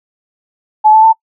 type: tone with pitch steps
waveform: sine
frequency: 859 / 875 / 891.3 Hz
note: A5 / A5 / A5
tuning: -42 / -10 / +22 cents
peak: -3 dBFS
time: 0.84-1.131 s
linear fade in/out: 20 ms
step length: 97 ms
effects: noise-tail reverb RT60 0.1 s tail -24 dB re dry